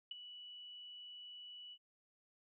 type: tone with ADSR envelope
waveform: sine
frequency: 2952 Hz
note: F#7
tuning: 5 cents flat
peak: -39 dBFS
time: 0.11-1.78 s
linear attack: 4 ms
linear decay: 15 ms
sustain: -11 dB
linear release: 56 ms
effects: none